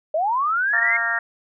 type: linear sweep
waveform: sine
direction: up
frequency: 592 to 2160 Hz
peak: -18 dBFS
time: 0.14-0.97 s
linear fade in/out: 5 ms
type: harmonic tone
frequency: 231.4 Hz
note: A#3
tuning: 13 cents flat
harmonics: 3 / 4 / 5 / 6 / 7 / 8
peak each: -31 / -34 / -34 / -26 / -25 / -23 dBFS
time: 0.73-1.19 s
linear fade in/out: 5 ms
effects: none